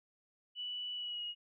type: tone with pitch glide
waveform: sine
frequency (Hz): 2960 to 2887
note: F#7 to F#7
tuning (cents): 0 to -43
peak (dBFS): -38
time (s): 0.55-1.35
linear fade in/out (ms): 50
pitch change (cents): -43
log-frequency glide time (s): 0.94-1.24
effects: none